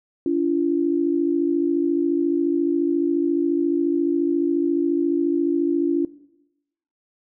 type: tone pair together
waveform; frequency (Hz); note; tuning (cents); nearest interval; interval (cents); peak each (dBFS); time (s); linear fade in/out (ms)
sine; 286.9 / 341.2; D4 / F4; -40 / -40; minor third; 300; -21; 0.26-6.05; 2
effects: noise-tail reverb RT60 0.9 s tail -18 dB re dry